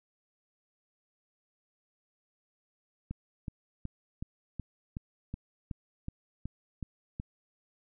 click train, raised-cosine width 5 ms, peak -24 dBFS, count 12, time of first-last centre 3.11-7.199 s, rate 2.69 Hz, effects none

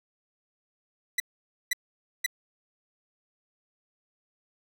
sawtooth tone bursts, 1978 Hz, B6, 2 cents sharp, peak -20 dBFS, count 3, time 1.18-2.263 s, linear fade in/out 5 ms, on 21 ms, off 510 ms, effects none

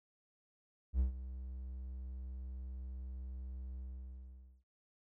triangle tone with ADSR envelope, 63.9 Hz, C2, 40 cents flat, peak -25 dBFS, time 0.93-4.64 s, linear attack 67 ms, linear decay 120 ms, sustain -15 dB, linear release 840 ms, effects none

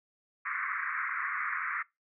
pink band-pass noise, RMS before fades -34 dBFS, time 0.45-1.83 s, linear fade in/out 10 ms, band 1100 to 2200 Hz, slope 96 dB/octave, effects noise-tail reverb RT60 0.2 s tail -22 dB re dry

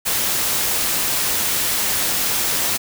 white noise, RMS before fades -20 dBFS, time 0.05-2.78 s, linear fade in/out 20 ms, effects none

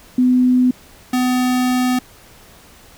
sine / square tone pair in turn, 251.6 / 251.6 Hz, B3 / B3, +32 / +32 cents, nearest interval unison, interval 0 cents, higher neither, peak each -10 / -15 dBFS, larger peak first, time 0.18-0.71 / 1.13-1.99 s, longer second, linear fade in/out 5 ms, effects pink hiss -45 dBFS RMS until 2.97 s

